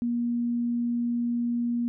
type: tone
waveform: sine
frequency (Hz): 238.1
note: A#3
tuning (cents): +37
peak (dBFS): -24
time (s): 0.02-1.88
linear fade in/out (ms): 0
effects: none